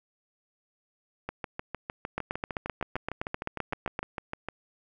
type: two click trains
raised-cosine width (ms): 0.5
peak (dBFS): -18 / -15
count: 22 / 15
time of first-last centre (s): 1.29-4.486 / 2.18-3.991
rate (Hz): 6.57 / 7.73
effects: none